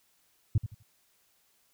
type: tone with echo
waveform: sine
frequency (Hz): 106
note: G#2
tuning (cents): +36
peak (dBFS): -18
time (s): 0.55-0.58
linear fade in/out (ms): 5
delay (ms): 83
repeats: 3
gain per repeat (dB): -12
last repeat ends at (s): 0.829
effects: tanh soft clip ceiling -18 dBFS + white hiss -69 dBFS RMS until 1.73 s